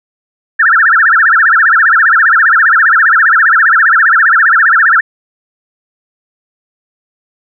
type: tone with vibrato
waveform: sine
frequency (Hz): 1549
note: G6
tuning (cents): -21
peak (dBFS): -4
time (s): 0.59-5.01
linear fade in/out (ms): 10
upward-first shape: sine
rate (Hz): 15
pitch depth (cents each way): 290
effects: none